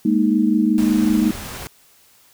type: chord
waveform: sine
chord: Ab suspended second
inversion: none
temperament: equal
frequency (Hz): 207.7 / 233.1 / 311.1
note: Ab3 / Bb3 / Eb4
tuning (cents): 0 / 0 / 0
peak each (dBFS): -18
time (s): 0.05-1.31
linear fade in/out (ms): 5
type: noise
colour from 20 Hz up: pink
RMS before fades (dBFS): -32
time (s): 0.78-1.67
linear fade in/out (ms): 0
effects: white hiss -53 dBFS RMS until 2.33 s